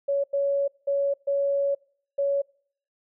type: tone bursts at uneven times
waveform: sine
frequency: 560 Hz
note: C#5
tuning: 18 cents sharp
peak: -21 dBFS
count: 5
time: 0.08-0.24 / 0.33-0.68 / 0.87-1.14 / 1.27-1.75 / 2.18-2.42 s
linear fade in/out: 10 ms
effects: noise-tail reverb RT60 0.6 s tail -26 dB re dry